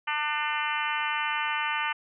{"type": "harmonic tone", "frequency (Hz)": 299.3, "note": "D4", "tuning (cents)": 33, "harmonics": [3, 4, 5, 6, 7, 8, 9, 10], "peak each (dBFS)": [-32, -33, -34, -35, -35, -36, -37, -37], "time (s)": [0.07, 1.93], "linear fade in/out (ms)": 10, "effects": []}